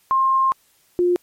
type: tone pair in turn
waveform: sine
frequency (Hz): 1062 / 354.4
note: C6 / F4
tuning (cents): +25 / +25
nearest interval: octave + perfect fifth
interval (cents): 1900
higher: first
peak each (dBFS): -14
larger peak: neither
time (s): 0.11-0.52 / 0.99-1.16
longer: first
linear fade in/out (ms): 0
effects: white hiss -59 dBFS RMS until 1.22 s + MP3 64 kbps